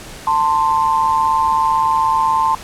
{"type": "tone pair together", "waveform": "sine", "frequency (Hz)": [890.4, 1046.5], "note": ["A5", "C6"], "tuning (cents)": [20, 0], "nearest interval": "minor third", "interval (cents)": 280, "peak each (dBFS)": -15, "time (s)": [0.27, 2.55], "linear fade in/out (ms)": 2, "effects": ["pink hiss -34 dBFS RMS until 2.63 s", "low-pass 11000 Hz 12 dB/octave"]}